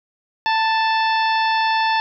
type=harmonic tone with a mistuned harmonic; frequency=880 Hz; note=A5; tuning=in tune; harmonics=1 / 2 / 3 / 4 / 5 / 6; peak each=-17 / -23 / -27 / -29 / -31 / -33 dBFS; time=0.46-2 s; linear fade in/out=0 ms; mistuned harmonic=1; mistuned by=+22 cents; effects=none